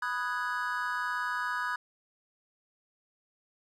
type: chord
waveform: triangle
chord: G# minor seventh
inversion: first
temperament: equal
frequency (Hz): 987.8 / 1244.5 / 1480 / 1661.2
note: B5 / D#6 / F#6 / G#6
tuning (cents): 0 / 0 / 0 / 0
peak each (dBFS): -34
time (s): 0.02-1.76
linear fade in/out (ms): 5
effects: none